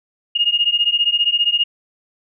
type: beating tone pair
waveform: sine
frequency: 2843 / 2858 Hz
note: F7 / F7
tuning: +30 / +39 cents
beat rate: 15 Hz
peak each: -17 dBFS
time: 0.35-1.64 s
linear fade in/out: 10 ms
effects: none